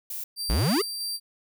violet noise, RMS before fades -34 dBFS, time 0.1-0.24 s, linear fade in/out 5 ms
sawtooth tone with tremolo, 4699 Hz, D8, in tune, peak -26 dBFS, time 0.36-1.2 s, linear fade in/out 50 ms, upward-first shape square, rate 3.1 Hz, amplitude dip 25%
square exponential sweep, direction up, 45.63 to 451 Hz, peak -22 dBFS, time 0.49-0.82 s, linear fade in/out 10 ms
effects none

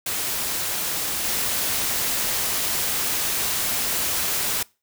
white noise with level steps, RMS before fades -26 / -24 dBFS, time 0.06-4.63 s, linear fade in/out 5 ms, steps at 1.24 s, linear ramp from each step 10 ms, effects noise-tail reverb RT60 0.3 s tail -24 dB re dry

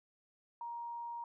sine tone, 941 Hz, A#5, 16 cents sharp, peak -40 dBFS, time 0.61-1.24 s, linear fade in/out 2 ms, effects none

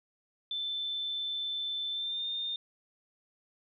sine tone with pitch glide, 3532 to 3629 Hz, A7 to A#7, +6 to -47 cents, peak -32 dBFS, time 0.51-2.56 s, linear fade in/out 2 ms, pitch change +47 cents, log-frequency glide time 1.91-2.26 s, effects none

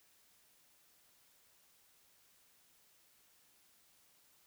silence, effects white hiss -69 dBFS RMS until 4.46 s

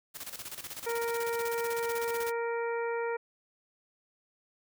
white noise with tremolo, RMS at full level -40 dBFS, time 0.14-2.32 s, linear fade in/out 20 ms, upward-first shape square, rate 16 Hz, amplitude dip 70%
harmonic tone, 466.2 Hz, A#4, in tune, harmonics 1 / 2 / 3 / 4 / 5, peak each -31 / -37 / -41 / -43 / -45 dBFS, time 0.86-3.17 s, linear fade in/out 10 ms
effects none

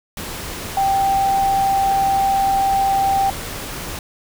sine tone in noise, 783 Hz, G5, 2 cents flat, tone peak -14 dBFS, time 0.77-3.3 s, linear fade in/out 2 ms, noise pink, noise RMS -29 dBFS, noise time 0.17-3.99 s, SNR +12 dB, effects none

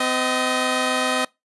10% pulse tone pair together, 255.9 / 626 Hz, C4 / D#5, -38 / +10 cents, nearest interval octave + minor third, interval 1548 cents, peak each -14 dBFS, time 0-1.25 s, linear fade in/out 5 ms, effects noise-tail reverb RT60 0.2 s tail -24 dB re dry + resampled to 24000 Hz

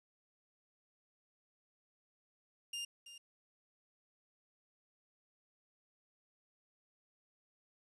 sawtooth tone with echo, 2807 Hz, F7, 8 cents sharp, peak -36 dBFS, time 2.73-2.85 s, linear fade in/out 5 ms, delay 330 ms, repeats 1, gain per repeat -12 dB, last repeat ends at 3.18 s, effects resampled to 24000 Hz + 12-bit

